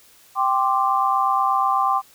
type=chord; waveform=sine; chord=G suspended fourth; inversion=none; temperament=equal; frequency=784 / 1046.5 / 1174.7 Hz; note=G5 / C6 / D6; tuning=0 / 0 / 0 cents; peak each=-21 dBFS; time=0.35-2.02 s; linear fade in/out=50 ms; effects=white hiss -52 dBFS RMS until 2.14 s